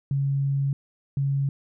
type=tone bursts at uneven times; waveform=sine; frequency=138.59 Hz; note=C#3; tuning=in tune; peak=-21 dBFS; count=2; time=0.11-0.73 / 1.17-1.49 s; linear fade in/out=2 ms; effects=none